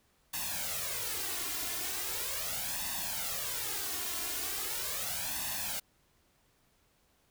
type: noise with flanger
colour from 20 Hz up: white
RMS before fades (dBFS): -36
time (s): 0.33-5.8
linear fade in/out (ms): 10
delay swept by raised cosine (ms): 1.1 to 2.9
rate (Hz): 0.39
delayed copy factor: +0.8
effects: pink hiss -70 dBFS RMS until 7.3 s